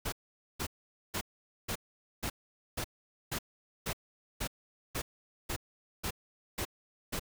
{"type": "noise bursts", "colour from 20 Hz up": "pink", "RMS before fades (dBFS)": -35, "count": 14, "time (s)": [0.05, 7.196], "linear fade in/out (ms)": 10, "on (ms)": 74, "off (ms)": 470, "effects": []}